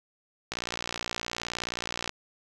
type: click train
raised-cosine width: 0.2 ms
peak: -14 dBFS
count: 94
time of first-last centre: 0.52-2.094 s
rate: 59.1 Hz
effects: none